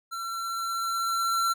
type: tone with level ramp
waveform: square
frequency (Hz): 1354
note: E6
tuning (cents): +46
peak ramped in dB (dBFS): -33 to -23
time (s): 0.11-1.54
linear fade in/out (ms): 20
effects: none